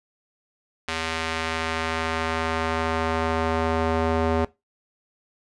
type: tone with band-pass filter sweep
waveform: square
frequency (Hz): 81.2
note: E2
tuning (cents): -26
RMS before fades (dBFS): -25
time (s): 0.88-4.45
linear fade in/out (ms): 5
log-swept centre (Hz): 2600 to 610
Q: 0.75
effects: noise-tail reverb RT60 0.2 s tail -19 dB re dry + resampled to 24000 Hz